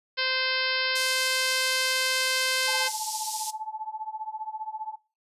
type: harmonic tone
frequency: 519 Hz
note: C5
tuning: 14 cents flat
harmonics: 1 / 2 / 3 / 4 / 5 / 6 / 7 / 8 / 9 / 10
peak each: -36 / -37 / -31 / -33 / -34 / -32 / -37 / -33 / -34 / -35 dBFS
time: 0.17-2.89 s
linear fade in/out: 20 ms
type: band-pass noise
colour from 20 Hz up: pink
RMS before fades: -34 dBFS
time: 0.95-3.51 s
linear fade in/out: 10 ms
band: 4700 to 11000 Hz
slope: 24 dB/octave
type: tone with tremolo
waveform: sine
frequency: 869 Hz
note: A5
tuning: 22 cents flat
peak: -28 dBFS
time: 2.67-4.96 s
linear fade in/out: 20 ms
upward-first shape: triangle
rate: 15 Hz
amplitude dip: 95%
effects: noise-tail reverb RT60 0.3 s tail -17 dB re dry + resampled to 32000 Hz